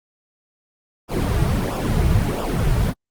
brown noise with flanger, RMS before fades -19 dBFS, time 1.08-2.94 s, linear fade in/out 50 ms, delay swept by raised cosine 0.48 to 3.98 ms, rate 1.5 Hz, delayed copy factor -0.8, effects Opus 24 kbps

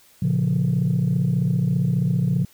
sine chord, Bb minor, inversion none, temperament just, 116.54 / 139.85 / 174.81 Hz, Bb2 / Db3 / F3, 0 / +16 / +2 cents, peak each -23 / -20 / -20 dBFS, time 0.22-2.45 s, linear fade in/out 5 ms, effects tanh soft clip ceiling -13 dBFS + white hiss -54 dBFS RMS until 2.53 s

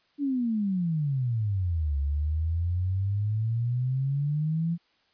sine exponential two-way sweep, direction down then up, 293.7 to 69.3 to 171.7 Hz, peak -24 dBFS, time 0.18-4.78 s, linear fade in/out 50 ms, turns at 1.98 s, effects white hiss -67 dBFS RMS until 5.13 s + resampled to 11025 Hz

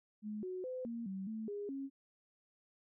sine tone with pitch steps, 211.8 / 368.7 / 510 / 232.7 / 191.7 / 219.9 / 409 / 273 Hz, G#3 / F#4 / C5 / A#3 / G3 / A3 / G#4 / C#4, +34 / -6 / -44 / -3 / -38 / -1 / -26 / -26 cents, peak -39 dBFS, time 0.22-1.9 s, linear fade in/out 50 ms, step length 210 ms, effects none

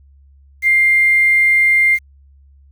sine tone with quantisation, 2100 Hz, C7, 6 cents sharp, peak -9 dBFS, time 0.62-1.99 s, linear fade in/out 50 ms, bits 6, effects added 69 Hz sine -44 dBFS peak until 2.71 s

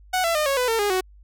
sawtooth tone with pitch steps, 740 / 670.8 / 608.1 / 551.2 / 499.6 / 452.9 / 410.5 / 372.1 Hz, F#5 / E5 / D#5 / C#5 / B4 / A#4 / G#4 / F#4, 0 / +30 / -40 / -10 / +20 / -50 / -20 / +10 cents, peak -16 dBFS, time 0.13-1.01 s, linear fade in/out 10 ms, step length 110 ms, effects added 50 Hz sine -46 dBFS peak until 1.23 s

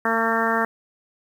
harmonic tone, 226.7 Hz, A#3, 48 cents flat, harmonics 1 / 2 / 3 / 4 / 5 / 6 / 7 / 8, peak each -27 / -27 / -27 / -27 / -27 / -27 / -27 / -27 dBFS, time 0.05-0.65 s, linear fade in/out 2 ms, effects 8-bit

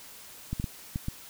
clicks, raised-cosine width 5 ms, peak -18 dBFS, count 5, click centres 0.53 / 0.599 / 0.642 / 0.959 / 1.084 s, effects white hiss -48 dBFS RMS until 1.29 s

